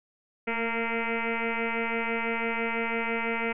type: tone with frequency modulation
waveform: sine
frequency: 923 Hz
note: A#5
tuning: 17 cents flat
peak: -26 dBFS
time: 0.47-3.53 s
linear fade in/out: 10 ms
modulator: 230 Hz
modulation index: 6.8
effects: none